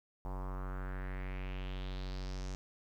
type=tone with low-pass filter sweep; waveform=square; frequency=46.78 Hz; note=F#1; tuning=20 cents sharp; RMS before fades=-40 dBFS; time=0.25-2.55 s; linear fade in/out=0 ms; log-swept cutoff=910 to 6400 Hz; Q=3.4; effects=11-bit